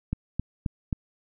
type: click train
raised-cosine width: 5 ms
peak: -14 dBFS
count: 4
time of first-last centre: 0.13-0.928 s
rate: 3.76 Hz
effects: none